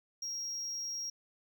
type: tone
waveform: triangle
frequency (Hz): 5610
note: F8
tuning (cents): +7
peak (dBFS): -35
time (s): 0.22-1.1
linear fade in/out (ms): 5
effects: none